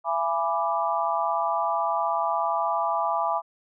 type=chord; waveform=sine; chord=E dominant seventh; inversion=none; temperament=equal with one note detuned; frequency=674.3 / 830.6 / 987.8 / 1174.7 Hz; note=E5 / G#5 / B5 / D6; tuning=+39 / 0 / 0 / 0 cents; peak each=-28 dBFS; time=0.04-3.42 s; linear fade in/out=50 ms; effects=none